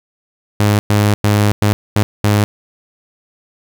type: tone bursts at uneven times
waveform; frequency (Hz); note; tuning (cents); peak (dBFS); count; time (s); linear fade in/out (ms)
sawtooth; 103.83; G#2; 0; -6; 6; 0.6-0.79 / 0.9-1.14 / 1.24-1.52 / 1.62-1.73 / 1.96-2.03 / 2.24-2.44; 0
effects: 8-bit